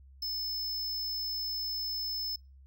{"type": "tone", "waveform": "square", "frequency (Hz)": 5240, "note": "E8", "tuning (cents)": -11, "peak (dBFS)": -33, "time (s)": [0.22, 2.36], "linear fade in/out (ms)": 5, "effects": ["noise-tail reverb RT60 0.3 s tail -26 dB re dry", "added 67 Hz sine -52 dBFS peak until 2.66 s"]}